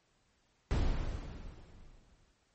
brown noise with exponential decay, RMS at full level -28 dBFS, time 0.71-2.32 s, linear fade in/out 0 ms, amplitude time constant 350 ms, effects pink hiss -73 dBFS RMS until 2.54 s + MP3 32 kbps

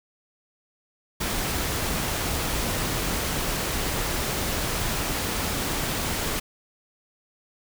pink noise, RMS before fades -27 dBFS, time 1.2-6.4 s, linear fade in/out 10 ms, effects none

